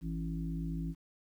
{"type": "harmonic tone with a mistuned harmonic", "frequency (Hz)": 55, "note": "A1", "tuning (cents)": 0, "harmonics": [1, 3, 5, 6], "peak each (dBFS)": [-39, -36, -42, -50], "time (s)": [0.01, 0.95], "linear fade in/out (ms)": 50, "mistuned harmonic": 1, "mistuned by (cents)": -94, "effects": ["11-bit"]}